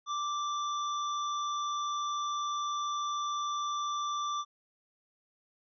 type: tone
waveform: square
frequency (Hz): 1174.7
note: D6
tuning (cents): 0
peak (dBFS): -32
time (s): 0.06-4.45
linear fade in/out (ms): 50
effects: resampled to 16000 Hz